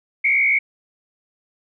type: tone with frequency modulation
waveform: sine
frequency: 2217 Hz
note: C#7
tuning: in tune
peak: -14 dBFS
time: 0.24-0.59 s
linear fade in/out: 10 ms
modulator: 63.7 Hz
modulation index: 1.5
effects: none